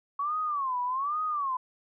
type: tone with vibrato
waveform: sine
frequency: 1108.7 Hz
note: C#6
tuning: in tune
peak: -27 dBFS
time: 0.19-1.57 s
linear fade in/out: 5 ms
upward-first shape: sine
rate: 1.2 Hz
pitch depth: 210 cents each way
effects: none